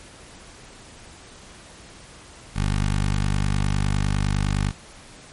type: tone with notch filter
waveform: 15% pulse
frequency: 49.85 Hz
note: G1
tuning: 30 cents sharp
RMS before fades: -22 dBFS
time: 2.54-4.73 s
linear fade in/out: 50 ms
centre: 510 Hz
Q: 0.97
effects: pink hiss -45 dBFS RMS until 5.32 s + MP3 48 kbps